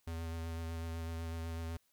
square tone with vibrato, 82.41 Hz, E2, in tune, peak -39 dBFS, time 0.07-1.77 s, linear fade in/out 5 ms, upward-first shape sine, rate 8 Hz, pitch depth 17 cents each way, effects white hiss -75 dBFS RMS until 1.92 s

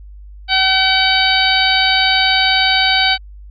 harmonic tone, 761 Hz, F#5, 48 cents sharp, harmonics 1 / 2 / 3 / 4 / 5 / 6, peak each -18 / -18 / -18 / -18 / -18 / -18 dBFS, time 0.48-3.18 s, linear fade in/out 50 ms, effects added 50 Hz sine -33 dBFS peak until 3.5 s

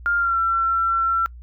sine tone with pitch glide, 1403 to 1351.3 Hz, F6 to E6, +8 to +43 cents, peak -17 dBFS, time 0.06-1.26 s, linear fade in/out 0 ms, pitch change -65 cents, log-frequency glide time 0.17-0.37 s, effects noise-tail reverb RT60 0.1 s tail -24 dB re dry + added 60 Hz sine -37 dBFS peak until 1.42 s

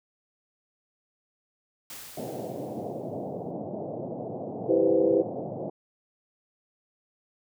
white noise with exponential decay, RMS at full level -40 dBFS, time 1.9-3.51 s, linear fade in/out 1 ms, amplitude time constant 350 ms
white band-pass noise, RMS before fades -35 dBFS, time 2.17-5.7 s, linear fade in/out 5 ms, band 110 to 710 Hz, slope 48 dB/octave
sine chord, C major seventh, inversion first, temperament just, 327 / 392.4 / 490.5 / 523.3 Hz, E4 / G4 / B4 / C5, -14 / +2 / -12 / 0 cents, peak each -25 dBFS, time 4.68-5.23 s, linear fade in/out 20 ms
effects none

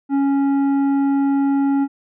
sine tone with tanh clipping, 277.2 Hz, C#4, in tune, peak -16 dBFS, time 0.09-1.88 s, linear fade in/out 50 ms, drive 9 dB, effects none

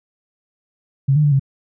sine tone with pitch steps, 136.7 / 150.9 / 146.2 / 136.3 Hz, C#3 / D3 / D3 / C#3, -24 / +47 / -7 / -29 cents, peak -11 dBFS, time 1.08-1.396 s, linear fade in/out 10 ms, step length 79 ms, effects none

